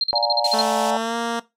sine tone bursts, 4186 Hz, C8, in tune, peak -16 dBFS, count 9, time 0.01-0.614 s, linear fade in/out 2 ms, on 28 ms, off 44 ms
sine chord, Bb dominant seventh, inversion first, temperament equal with one note detuned, 587.3 / 715.6 / 830.6 / 932.3 Hz, D5 / F5 / Ab5 / Bb5, 0 / +42 / 0 / 0 cents, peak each -24 / -26 / -25 / -27 dBFS, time 0.13-0.97 s, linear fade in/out 0 ms
white high-pass noise, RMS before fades -29 dBFS, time 0.44-0.91 s, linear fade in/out 5 ms, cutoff 2500 Hz, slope 24 dB/octave
10% pulse tone with pitch glide, 220 to 232.7 Hz, A3 to A#3, 0 to -3 cents, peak -14 dBFS, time 0.53-1.4 s, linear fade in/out 10 ms, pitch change +97 cents, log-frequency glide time 0.88-1.16 s
effects noise-tail reverb RT60 0.2 s tail -18 dB re dry + low-pass 8000 Hz 12 dB/octave

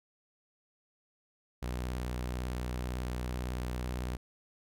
sawtooth tone with vibrato, 61.74 Hz, B1, in tune, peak -30 dBFS, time 1.62-4.17 s, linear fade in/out 10 ms, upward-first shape square, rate 18 Hz, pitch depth 86 cents each way, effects none

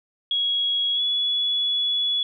sine tone with pitch glide, 3322 to 3398 Hz, G#7 to G#7, 0 to +39 cents, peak -20 dBFS, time 0.31-2.23 s, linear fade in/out 2 ms, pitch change +39 cents, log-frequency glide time 0.94-1.01 s, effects none

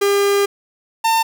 45% pulse tone pair in turn, 401.9 / 902.2 Hz, G4 / A5, +43 / +43 cents, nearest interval octave + major second, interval 1400 cents, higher second, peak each -13 dBFS, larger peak neither, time 0.01-0.46 / 1.04-1.23 s, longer first, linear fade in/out 10 ms, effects none

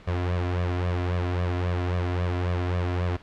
sawtooth tone with flanger, 89 Hz, F2, 33 cents sharp, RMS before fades -26 dBFS, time 0.07-3.17 s, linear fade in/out 10 ms, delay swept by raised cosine 1.7 to 3 ms, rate 3.7 Hz, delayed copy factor +0.75, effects pink hiss -49 dBFS RMS until 3.22 s + low-pass 3000 Hz 12 dB/octave

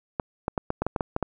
clicks, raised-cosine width 1 ms, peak -11 dBFS, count 10, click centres 0.198 / 0.481 / 0.578 / 0.704 / 0.82 / 0.866 / 0.962 / 1.008 / 1.164 / 1.227 s, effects none

